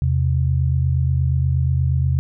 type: tone pair together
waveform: sine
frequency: 82.41 / 130.81 Hz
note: E2 / C3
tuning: 0 / 0 cents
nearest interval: minor sixth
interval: 800 cents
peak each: -18 dBFS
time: 0.02-2.19 s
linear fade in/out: 0 ms
effects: none